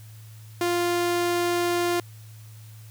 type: tone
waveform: sawtooth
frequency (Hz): 349.2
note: F4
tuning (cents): 0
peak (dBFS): -18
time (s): 0.61-2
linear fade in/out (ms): 2
effects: added 109 Hz sine -42 dBFS peak until 2.9 s + white hiss -54 dBFS RMS until 2.9 s